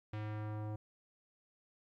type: tone with low-pass filter sweep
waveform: square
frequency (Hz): 106.7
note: G#2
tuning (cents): +47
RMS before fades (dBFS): -41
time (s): 0.13-0.76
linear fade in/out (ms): 5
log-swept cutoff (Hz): 2800 to 780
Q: 1.1
effects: 13-bit